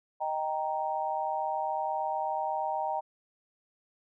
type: chord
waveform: sine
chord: Eb major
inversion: none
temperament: equal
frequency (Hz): 622.3 / 784 / 932.3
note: Eb5 / G5 / Bb5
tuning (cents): 0 / 0 / 0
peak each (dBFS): -35 / -32 / -33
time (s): 0.2-3.01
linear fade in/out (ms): 20
effects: none